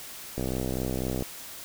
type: click train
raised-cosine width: 2 ms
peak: -17 dBFS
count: 55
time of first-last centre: 0.38-1.224 s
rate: 64 Hz
effects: white hiss -42 dBFS RMS until 1.64 s